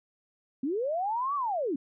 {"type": "linear two-way sweep", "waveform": "sine", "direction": "up then down", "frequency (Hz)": [246.9, 1174.7, 246.9], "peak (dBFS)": -27, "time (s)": [0.63, 1.76], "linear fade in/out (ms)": 5, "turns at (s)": 1.35, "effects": []}